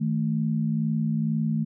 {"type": "tone pair together", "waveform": "sine", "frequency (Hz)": [157.95, 220.1], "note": ["D#3", "A3"], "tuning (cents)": [26, 1], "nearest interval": "tritone", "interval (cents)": 575, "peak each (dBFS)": -25, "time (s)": [0, 1.65], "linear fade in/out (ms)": 20, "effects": []}